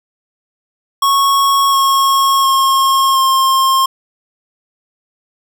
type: tone with pitch steps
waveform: square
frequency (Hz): 1103 / 1090.3 / 1077.8 / 1065.4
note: C#6 / C#6 / C#6 / C6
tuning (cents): -9 / -29 / -49 / +31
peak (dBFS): -10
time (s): 1.02-3.86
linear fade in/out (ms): 5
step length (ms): 710
effects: none